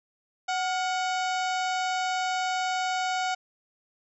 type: harmonic tone with a mistuned harmonic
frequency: 744 Hz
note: F#5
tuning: 9 cents sharp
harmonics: 1 / 2 / 3 / 4 / 5 / 6 / 7 / 8 / 9 / 10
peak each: -27 / -33 / -37 / -39 / -41 / -43 / -44 / -45 / -46 / -47 dBFS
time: 0.48-3.35 s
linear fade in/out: 10 ms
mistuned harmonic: 2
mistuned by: -75 cents
effects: none